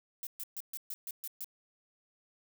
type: noise bursts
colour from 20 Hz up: violet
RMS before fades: -40 dBFS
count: 8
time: 0.23-1.444 s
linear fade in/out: 0 ms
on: 38 ms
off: 130 ms
effects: none